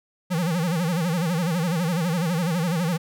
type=tone with vibrato; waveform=square; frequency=170 Hz; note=F3; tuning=46 cents flat; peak=-22 dBFS; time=0.3-2.98 s; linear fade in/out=20 ms; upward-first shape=sine; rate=12 Hz; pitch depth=150 cents each way; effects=none